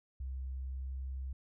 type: tone with pitch glide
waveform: sine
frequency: 65.41 to 65.86 Hz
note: C2 to C2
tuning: 0 to +12 cents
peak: -37 dBFS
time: 0.2-1.33 s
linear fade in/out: 5 ms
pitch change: +12 cents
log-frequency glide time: 0.59-0.94 s
effects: none